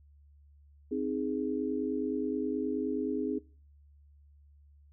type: chord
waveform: sine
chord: Ab major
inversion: first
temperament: equal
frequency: 261.6 / 311.1 / 415.3 Hz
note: C4 / Eb4 / Ab4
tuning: 0 / 0 / 0 cents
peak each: -33 / -35 / -34 dBFS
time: 0.91-3.39 s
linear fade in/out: 10 ms
effects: noise-tail reverb RT60 0.4 s tail -22 dB re dry + added 72 Hz sine -56 dBFS peak until 4.92 s